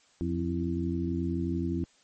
harmonic tone with a mistuned harmonic, 87.31 Hz, F2, in tune, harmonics 1 / 2 / 3 / 4, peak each -33 / -33 / -33 / -33 dBFS, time 0.21-1.84 s, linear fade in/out 0 ms, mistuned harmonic 4, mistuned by -80 cents, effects white hiss -63 dBFS RMS until 2.03 s + MP3 32 kbps

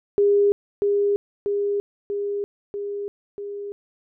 sine tone with echo, 405.8 Hz, G#4, 40 cents flat, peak -14 dBFS, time 0.18-0.52 s, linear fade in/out 0 ms, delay 640 ms, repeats 5, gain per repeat -3 dB, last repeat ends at 3.72 s, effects none

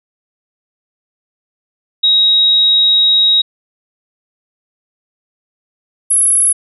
sine tone pair in turn, 3801 / 10779 Hz, A#7 / E9, +33 / +37 cents, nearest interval octave + tritone, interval 1804 cents, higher second, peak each -7 / -8 dBFS, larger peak first, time 2.03-3.42 / 6.1-6.53 s, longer first, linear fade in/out 10 ms, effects none

